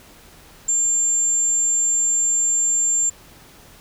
sine tone, 7320 Hz, A#8, 32 cents flat, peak -16 dBFS, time 0.68-3.1 s, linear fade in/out 10 ms, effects pink hiss -47 dBFS RMS until 3.8 s

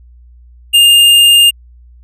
square tone, 2814 Hz, F7, 12 cents sharp, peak -4 dBFS, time 0.73-1.51 s, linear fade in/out 20 ms, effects added 60 Hz sine -37 dBFS peak until 2.03 s + resampled to 32000 Hz

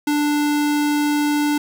square tone, 294.5 Hz, D4, 5 cents sharp, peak -17 dBFS, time 0.07-1.58 s, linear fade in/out 5 ms, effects 8-bit

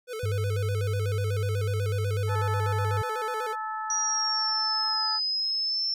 square tone with vibrato, 466.2 Hz, A#4, in tune, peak -33 dBFS, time 0.07-3.56 s, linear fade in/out 50 ms, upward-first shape square, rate 8.1 Hz, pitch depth 110 cents each way
sine tone, 100.7 Hz, G2, 47 cents sharp, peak -25 dBFS, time 0.23-3.02 s, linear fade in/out 5 ms
harmonic tone, 435.1 Hz, A4, 19 cents flat, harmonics 2 / 3 / 4, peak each -33 / -33 / -40 dBFS, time 2.27-5.2 s, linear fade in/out 50 ms
sine linear two-way sweep, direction down then up, 5800 to 4978 to 5380 Hz, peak -25 dBFS, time 3.9-5.94 s, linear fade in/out 2 ms, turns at 5.13 s
effects none

